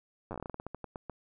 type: slowing click train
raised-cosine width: 1 ms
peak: -25 dBFS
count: 17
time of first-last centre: 0.31-1.097 s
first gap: 9 ms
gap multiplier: 1.2
effects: none